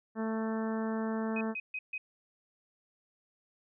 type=harmonic tone; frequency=221.6 Hz; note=A3; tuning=13 cents sharp; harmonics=1 / 2 / 3 / 4 / 5 / 6 / 7 / 8; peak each=-32 / -38 / -42 / -44 / -46 / -48 / -49 / -50 dBFS; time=0.15-1.55 s; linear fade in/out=50 ms
type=tone bursts; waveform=sine; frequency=2518 Hz; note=D#7; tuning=20 cents sharp; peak=-34 dBFS; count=4; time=1.36-1.98 s; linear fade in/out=5 ms; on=50 ms; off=140 ms
effects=none